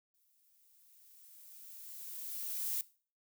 violet noise with exponential growth, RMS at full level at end -35 dBFS, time 0.14-2.81 s, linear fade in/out 1 ms, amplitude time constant 580 ms, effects noise-tail reverb RT60 0.4 s tail -19 dB re dry

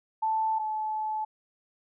sine tone pair in turn, 880 / 864.4 Hz, A5 / A5, 0 / -31 cents, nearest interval unison, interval 31 cents, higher first, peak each -24 / -28 dBFS, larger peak first, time 0.22-0.59 / 0.59-1.25 s, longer second, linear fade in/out 10 ms, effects none

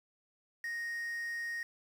triangle tone with quantisation, 1864.7 Hz, A#6, in tune, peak -34 dBFS, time 0.64-1.63 s, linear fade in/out 2 ms, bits 9, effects none

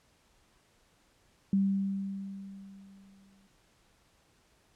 sine tone with exponential decay, 195.6 Hz, G3, 4 cents flat, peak -22 dBFS, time 1.53-3.47 s, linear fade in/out 2 ms, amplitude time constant 420 ms, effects pink hiss -67 dBFS RMS until 4.75 s + low-pass 10000 Hz 12 dB/octave

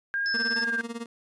sine tone with vibrato, 1601 Hz, G6, 36 cents sharp, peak -25 dBFS, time 0.14-0.81 s, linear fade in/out 0 ms, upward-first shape sine, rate 2.5 Hz, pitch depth 23 cents each way
sine tone, 5240 Hz, E8, 11 cents flat, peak -30 dBFS, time 0.26-0.64 s, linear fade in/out 0 ms
30% pulse tone with tremolo, 233.1 Hz, A#3, in tune, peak -28 dBFS, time 0.34-1.06 s, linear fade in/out 2 ms, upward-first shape sine, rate 18 Hz, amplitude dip 85%
sawtooth tone with exponential decay, 910 Hz, A#5, 42 cents flat, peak -33 dBFS, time 0.56-0.91 s, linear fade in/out 5 ms, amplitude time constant 74 ms
effects resampled to 24000 Hz

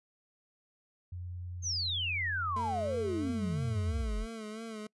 sine tone with pitch glide, 89 to 90.56 Hz, F2 to F#2, +33 to -37 cents, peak -38 dBFS, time 1.12-4.03 s, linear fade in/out 5 ms, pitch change +30 cents, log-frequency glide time 2.14-2.68 s
sine exponential sweep, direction down, 6500 to 39.13 Hz, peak -31 dBFS, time 1.62-4.27 s, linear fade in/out 50 ms
25% pulse tone with vibrato, 220 Hz, A3, in tune, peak -36 dBFS, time 2.56-4.87 s, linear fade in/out 5 ms, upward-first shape sine, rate 3 Hz, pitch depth 64 cents each way
effects noise-tail reverb RT60 0.1 s tail -26 dB re dry + resampled to 24000 Hz

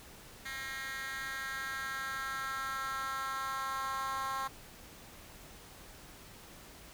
10% pulse tone with high-pass filter sweep, 267.8 Hz, C4, 40 cents sharp, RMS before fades -38 dBFS, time 0.45-4.48 s, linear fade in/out 10 ms, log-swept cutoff 2000 to 1000 Hz, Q 3.3, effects pink hiss -53 dBFS RMS until 6.93 s

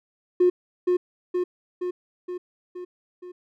triangle tone with echo, 359.4 Hz, F4, 50 cents sharp, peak -11 dBFS, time 0.4-0.5 s, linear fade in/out 10 ms, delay 470 ms, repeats 6, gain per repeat -4 dB, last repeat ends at 3.32 s, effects tanh soft clip ceiling -12 dBFS

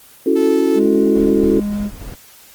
sine chord, F# minor seventh, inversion second, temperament equal, 277.2 / 329.6 / 370 / 440 Hz, C#4 / E4 / F#4 / A4, 0 / 0 / 0 / 0 cents, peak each -17 dBFS, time 0.26-1.6 s, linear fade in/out 5 ms
sawtooth tone, 437 Hz, A4, 12 cents flat, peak -22 dBFS, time 0.35-0.8 s, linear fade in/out 20 ms
triangle tone with pitch glide, 210.2 to 206 Hz, G#3 to G#3, +21 to -14 cents, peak -16 dBFS, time 0.74-1.91 s, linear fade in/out 50 ms, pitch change -35 cents, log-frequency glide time 1.12-1.39 s
brown noise with tremolo, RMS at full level -29 dBFS, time 1.15-2.15 s, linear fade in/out 10 ms, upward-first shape square, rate 3.5 Hz, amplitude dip 40%
effects white hiss -44 dBFS RMS until 2.54 s + Opus 24 kbps

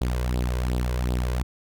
sawtooth tone with flanger, 61.6 Hz, B1, 4 cents flat, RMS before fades -25 dBFS, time 0.01-1.43 s, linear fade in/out 5 ms, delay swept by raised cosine 0.23 to 2.03 ms, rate 2.7 Hz, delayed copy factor +0.65, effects none

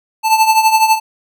square tone with tremolo, 880 Hz, A5, in tune, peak -6 dBFS, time 0.23-1 s, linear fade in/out 50 ms, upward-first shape triangle, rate 12 Hz, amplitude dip 75%, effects none

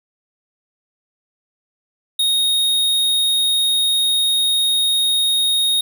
square tone, 3729 Hz, A#7, in tune, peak -15 dBFS, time 2.19-5.81 s, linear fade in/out 5 ms, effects none

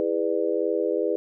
sine chord, E dominant seventh, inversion none, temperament just, 329.6 / 412 / 494.4 / 593.3 Hz, E4 / G#4 / B4 / D5, 0 / -14 / +2 / +18 cents, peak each -28 / -26 / -26 / -30 dBFS, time 0-1.16 s, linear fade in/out 0 ms, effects none

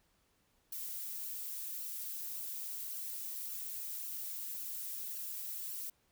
violet noise with flanger, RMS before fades -42 dBFS, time 0.72-5.9 s, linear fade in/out 5 ms, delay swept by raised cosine 0.68 to 6.38 ms, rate 1.8 Hz, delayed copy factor +0.55, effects pink hiss -74 dBFS RMS until 6.11 s

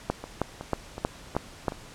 two click trains, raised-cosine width 1 ms, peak -10 / -21 dBFS, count 6 / 5, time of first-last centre 0.1-1.682 / 0.24-1.721 s, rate 3.16 / 2.7 Hz, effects pink hiss -47 dBFS RMS until 1.94 s + low-pass 9000 Hz 12 dB/octave

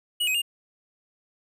square tone with pitch steps, 2911 / 2525 / 2820 Hz, F#7 / D#7 / F7, -29 / +25 / +16 cents, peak -23 dBFS, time 0.2-0.419 s, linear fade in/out 10 ms, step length 73 ms, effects none

